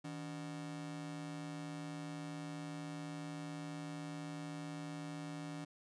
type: ring-modulated tone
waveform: 45% pulse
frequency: 223.5 Hz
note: A3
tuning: 27 cents sharp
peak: -40 dBFS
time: 0.04-5.65 s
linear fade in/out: 10 ms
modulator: 63.9 Hz
effects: resampled to 22050 Hz